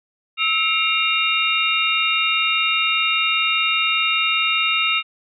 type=tone cluster; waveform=sine; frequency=1302 / 2164 / 2381 / 2785 / 3710 Hz; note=E6 / C#7 / D7 / F7 / A#7; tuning=-22 / -42 / +23 / -5 / -9 cents; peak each=-24 / -27 / -25 / -19 / -25 dBFS; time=0.37-5.03 s; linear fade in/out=50 ms; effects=none